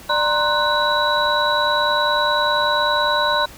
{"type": "tone cluster", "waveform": "sine", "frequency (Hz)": [594, 939, 1049, 1489, 3922], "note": ["D5", "A#5", "C6", "F#6", "B7"], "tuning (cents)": [20, 12, 4, 11, -13], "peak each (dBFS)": -22, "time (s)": [0.09, 3.46], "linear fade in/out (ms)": 10, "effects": ["pink hiss -41 dBFS RMS until 3.57 s"]}